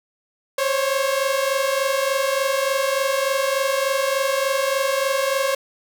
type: tone pair together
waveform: sawtooth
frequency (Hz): 531 / 554.4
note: C5 / C#5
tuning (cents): +25 / 0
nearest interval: minor second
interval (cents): 75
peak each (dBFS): -18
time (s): 0.58-5.55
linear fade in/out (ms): 5
effects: none